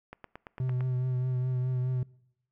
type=click train; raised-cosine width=0.5 ms; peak=-27 dBFS; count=7; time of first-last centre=0.13-0.807 s; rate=8.86 Hz
type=tone with vibrato; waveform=triangle; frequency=127.2 Hz; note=C3; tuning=48 cents flat; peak=-25 dBFS; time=0.6-2.03 s; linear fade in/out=2 ms; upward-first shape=triangle; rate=4.8 Hz; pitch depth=31 cents each way
effects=noise-tail reverb RT60 0.8 s tail -23 dB re dry